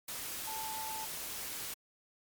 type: tone in noise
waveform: sine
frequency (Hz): 880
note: A5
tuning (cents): 0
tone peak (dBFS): -40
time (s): 0.47-1.05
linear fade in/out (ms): 5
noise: white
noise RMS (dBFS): -41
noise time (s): 0.08-1.74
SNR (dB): -2
effects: MP3 96 kbps